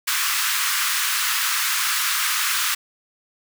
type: high-pass noise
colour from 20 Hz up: pink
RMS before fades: -22 dBFS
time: 0.07-2.75 s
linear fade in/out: 10 ms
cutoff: 1100 Hz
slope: 48 dB/octave
effects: none